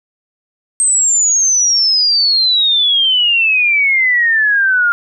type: exponential sweep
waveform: sine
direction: down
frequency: 8372 to 1396.9 Hz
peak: -9 dBFS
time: 0.8-4.92 s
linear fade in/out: 0 ms
effects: none